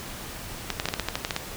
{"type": "clicks", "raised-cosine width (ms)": 0.2, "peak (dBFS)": -8, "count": 11, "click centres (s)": [0.703, 0.799, 0.856, 0.887, 0.939, 0.997, 1.086, 1.155, 1.249, 1.308, 1.364], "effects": ["pink hiss -38 dBFS RMS until 1.56 s"]}